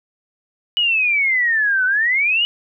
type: exponential two-way sweep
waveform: sine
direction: down then up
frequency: 2960 to 1480 to 2960 Hz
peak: -14 dBFS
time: 0.77-2.45 s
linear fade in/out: 0 ms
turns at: 1.85 s
effects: none